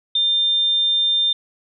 sine tone, 3600 Hz, A7, 39 cents sharp, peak -15 dBFS, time 0.15-1.33 s, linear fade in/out 5 ms, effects none

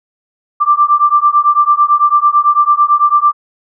sine beating tone pair, 1174.7 / 1183.7 Hz, D6 / D6, 0 / +13 cents, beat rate 9 Hz, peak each -10 dBFS, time 0.6-3.33 s, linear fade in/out 20 ms, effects none

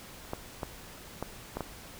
clicks, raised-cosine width 1 ms, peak -19 dBFS, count 5, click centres 0.334 / 0.632 / 1.226 / 1.57 / 1.607 s, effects pink hiss -48 dBFS RMS until 1.99 s

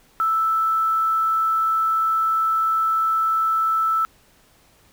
sine tone with quantisation, 1318.5 Hz, E6, in tune, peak -17 dBFS, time 0.2-4.05 s, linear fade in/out 0 ms, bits 7, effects pink hiss -56 dBFS RMS until 4.92 s

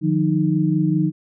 sine tone cluster, 152.8 / 177.9 / 309.6 Hz, D#3 / F3 / D#4, -31 / +32 / -9 cents, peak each -20 dBFS, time 0.01-1.12 s, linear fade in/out 50 ms, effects none

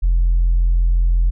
sine tone, 42.83 Hz, F1, 33 cents flat, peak -10 dBFS, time 0.02-1.31 s, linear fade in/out 20 ms, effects tanh soft clip ceiling -9 dBFS

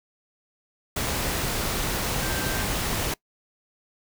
sine tone in noise, 1568 Hz, G6, in tune, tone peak -34 dBFS, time 2.22-2.63 s, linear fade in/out 5 ms, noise pink, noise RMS -27 dBFS, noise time 0.96-3.14 s, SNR -10 dB, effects noise-tail reverb RT60 0.1 s tail -23 dB re dry

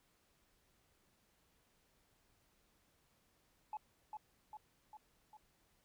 sine tone with echo, 855 Hz, A5, 50 cents flat, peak -39 dBFS, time 3.73-3.77 s, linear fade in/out 2 ms, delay 400 ms, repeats 4, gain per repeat -4 dB, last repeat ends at 5.37 s, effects tanh soft clip ceiling -37 dBFS + pink hiss -75 dBFS RMS until 5.84 s

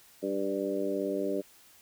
harmonic tone with a mistuned harmonic, 97.7 Hz, G2, 5 cents flat, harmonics 2 / 3 / 4 / 5 / 6, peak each -39 / -34 / -33 / -36 / -35 dBFS, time 0.22-1.42 s, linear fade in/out 20 ms, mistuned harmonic 6, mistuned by +15 cents, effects white hiss -58 dBFS RMS until 1.81 s

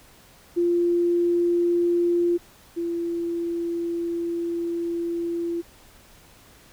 sine tone pair in turn, 346.6 / 340.1 Hz, F4 / F4, -13 / -46 cents, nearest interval unison, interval 33 cents, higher first, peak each -18 / -24 dBFS, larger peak first, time 0.56-2.38 / 2.76-5.62 s, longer second, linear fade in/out 20 ms, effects pink hiss -52 dBFS RMS until 6.72 s

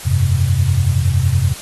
sine chord, F suspended second, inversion none, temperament equal, 87.31 / 98 / 130.81 Hz, F2 / G2 / C3, 0 / 0 / 0 cents, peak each -16 dBFS, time 0.05-1.54 s, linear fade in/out 20 ms, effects white hiss -32 dBFS RMS until 1.61 s + AAC 32 kbps

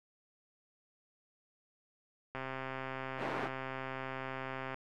click train, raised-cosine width 0.5 ms, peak -25 dBFS, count 317, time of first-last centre 2.35-4.744 s, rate 132 Hz
pink band-pass noise, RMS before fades -39 dBFS, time 3.17-3.5 s, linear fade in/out 50 ms, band 290 to 1500 Hz, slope 12 dB/octave
effects none

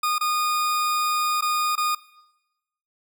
40% pulse tone with dropouts, 1227 Hz, D#6, 25 cents flat, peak -20 dBFS, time 0.03-1.95 s, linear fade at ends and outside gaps 5 ms, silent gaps 0.183-0.209 / 1.41-1.422 / 1.755-1.777 s, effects noise-tail reverb RT60 1.0 s tail -20 dB re dry

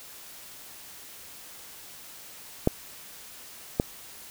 clicks, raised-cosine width 2 ms, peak -6 / -8 dBFS, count 2, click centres 2.674 / 3.799 s, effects white hiss -46 dBFS RMS until 4.3 s

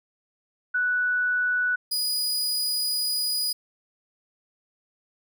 sine / sawtooth tone pair in turn, 1480 / 4932 Hz, F#6 / D#8, 0 / -16 cents, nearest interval octave + major sixth, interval 2084 cents, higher second, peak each -21 dBFS, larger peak neither, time 0.74-1.76 / 1.91-3.53 s, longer second, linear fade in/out 10 ms, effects none

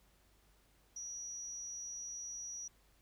sine tone with amplitude modulation, 5810 Hz, F#8, 32 cents flat, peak -40 dBFS, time 0.96-2.68 s, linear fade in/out 5 ms, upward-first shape sine, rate 279 Hz, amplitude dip 50%, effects added 50 Hz sine -70 dBFS peak until 3.01 s + pink hiss -71 dBFS RMS until 3.01 s

